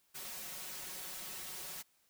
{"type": "noise with comb filter", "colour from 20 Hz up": "white", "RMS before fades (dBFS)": -45, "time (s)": [0.14, 1.83], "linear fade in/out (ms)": 20, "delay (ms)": 5.4, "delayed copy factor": 0.95, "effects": ["white hiss -73 dBFS RMS until 2.09 s"]}